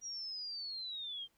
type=linear sweep; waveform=sine; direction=down; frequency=5760 to 3136 Hz; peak=-40 dBFS; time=0.01-1.28 s; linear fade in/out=50 ms; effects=pink hiss -75 dBFS RMS until 1.37 s